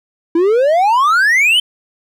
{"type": "exponential sweep", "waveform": "triangle", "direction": "up", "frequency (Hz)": [322.9, 3136], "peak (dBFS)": -7, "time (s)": [0.35, 1.6], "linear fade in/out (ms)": 5, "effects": []}